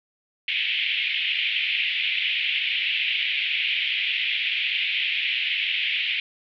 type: band-pass noise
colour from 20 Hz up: pink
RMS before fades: -25 dBFS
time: 0.48-6.2 s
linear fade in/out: 2 ms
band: 2200 to 3300 Hz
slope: 48 dB/octave
effects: none